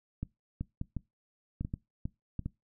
clicks, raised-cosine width 5 ms, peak -22 dBFS, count 10, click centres 0.23 / 0.61 / 0.814 / 0.967 / 1.61 / 1.649 / 1.739 / 2.055 / 2.393 / 2.46 s, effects noise-tail reverb RT60 0.2 s tail -22 dB re dry

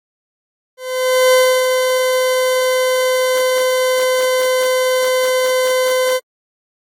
40% pulse tone with ADSR envelope, 512 Hz, C5, 38 cents flat, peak -7 dBFS, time 0.77-6.2 s, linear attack 560 ms, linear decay 300 ms, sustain -5 dB, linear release 41 ms, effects AAC 48 kbps

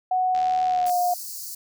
sine tone with pitch glide, 740 to 713.6 Hz, F#5 to F5, 0 to +37 cents, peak -19 dBFS, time 0.11-1.14 s, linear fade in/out 5 ms, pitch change -63 cents, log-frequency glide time 0.65-0.97 s
click train, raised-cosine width 0.2 ms, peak -22 dBFS, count 42, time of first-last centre 0.35-0.895 s, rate 75.2 Hz
white high-pass noise, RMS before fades -35 dBFS, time 0.86-1.55 s, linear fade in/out 5 ms, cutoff 4300 Hz, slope 96 dB/octave
effects none

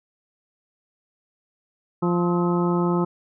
harmonic tone with a mistuned harmonic, 174.61 Hz, F3, in tune, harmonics 1 / 2 / 3 / 4 / 5 / 6 / 7, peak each -21 / -23 / -33 / -36 / -31 / -32 / -32 dBFS, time 2.02-3.05 s, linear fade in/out 10 ms, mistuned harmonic 7, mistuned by +79 cents, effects none

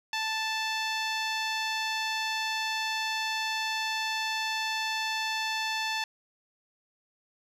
10% pulse tone with low-pass filter, 880 Hz, A5, in tune, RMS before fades -31 dBFS, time 0.13-6.04 s, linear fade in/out 2 ms, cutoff 7600 Hz, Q 0.58, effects none

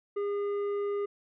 sine tone with tanh clipping, 406.4 Hz, G#4, 38 cents flat, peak -30 dBFS, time 0.16-1.06 s, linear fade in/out 10 ms, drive 8 dB, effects none

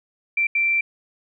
sine tone bursts at uneven times, 2349 Hz, D7, in tune, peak -17 dBFS, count 2, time 0.37-0.47 / 0.55-0.81 s, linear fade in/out 5 ms, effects none

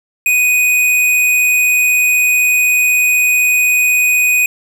square tone, 2489 Hz, D#7, in tune, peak -10 dBFS, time 0.26-4.46 s, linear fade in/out 2 ms, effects none

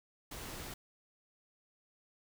pink noise, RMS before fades -45 dBFS, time 0.31-0.74 s, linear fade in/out 5 ms, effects none

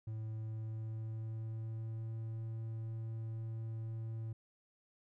triangle tone with pitch glide, 110 to 112.25 Hz, A2 to A2, 0 to +35 cents, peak -37 dBFS, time 0.07-4.33 s, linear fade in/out 5 ms, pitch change +35 cents, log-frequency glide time 0.32-2.2 s, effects none

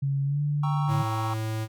sine tone with pitch glide, 138.59 to 146.41 Hz, C#3 to D3, 0 to -5 cents, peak -23 dBFS, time 0.02-1.03 s, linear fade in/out 10 ms, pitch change +95 cents, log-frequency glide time 0.24-0.41 s
triangle chord, G diminished seventh, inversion none, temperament equal with one note detuned, 786.3 / 932.3 / 1108.7 / 1318.5 Hz, G5 / Bb5 / Db6 / Fb6, +5 / 0 / 0 / 0 cents, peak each -33 / -34 / -32 / -36 dBFS, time 0.63-1.34 s, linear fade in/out 5 ms
square tone, 110 Hz, A2, in tune, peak -28 dBFS, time 0.87-1.68 s, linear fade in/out 50 ms
effects none

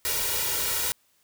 white noise with comb filter, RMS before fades -27 dBFS, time 0.05-0.92 s, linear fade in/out 0 ms, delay 2.1 ms, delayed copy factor +0.8, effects white hiss -66 dBFS RMS until 1.23 s

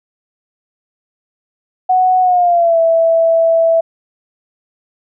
sine tone with pitch glide, 740 to 659.3 Hz, F#5 to E5, 0 to 0 cents, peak -8 dBFS, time 1.89-3.81 s, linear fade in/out 10 ms, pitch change -200 cents, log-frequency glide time 2.21-2.79 s, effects none

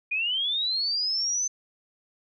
sine linear sweep, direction up, 2417 to 6190 Hz, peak -24 dBFS, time 0.11-1.48 s, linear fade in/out 10 ms, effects none

